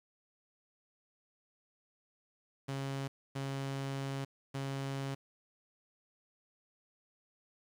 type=tone bursts at uneven times; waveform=sawtooth; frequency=136.7 Hz; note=C#3; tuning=24 cents flat; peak=-32 dBFS; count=3; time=2.68-3.08 / 3.35-4.25 / 4.54-5.15 s; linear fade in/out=10 ms; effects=low-pass 9000 Hz 12 dB/octave + 10-bit